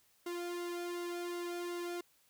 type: tone with flanger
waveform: sawtooth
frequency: 349.2 Hz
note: F4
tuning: in tune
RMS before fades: -40 dBFS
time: 0.26-2.01 s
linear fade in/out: 5 ms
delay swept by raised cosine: 1.2 to 1.85 ms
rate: 2.7 Hz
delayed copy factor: -0.8
effects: white hiss -70 dBFS RMS until 2.29 s